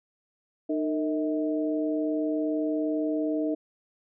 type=tone cluster; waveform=sine; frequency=305.4 / 457.4 / 637 Hz; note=D#4 / A#4 / D#5; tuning=-32 / -33 / +41 cents; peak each=-26 / -33 / -32 dBFS; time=0.69-3.55 s; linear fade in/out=10 ms; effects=none